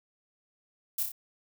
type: noise with echo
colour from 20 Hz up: violet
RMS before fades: -30 dBFS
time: 0.98-1.03 s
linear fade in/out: 5 ms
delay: 30 ms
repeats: 3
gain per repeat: -4 dB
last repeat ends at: 1.12 s
effects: none